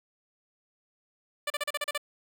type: tone bursts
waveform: 10% pulse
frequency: 587.3 Hz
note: D5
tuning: in tune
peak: -20 dBFS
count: 8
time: 1.47-1.978 s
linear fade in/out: 5 ms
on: 32 ms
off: 36 ms
effects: none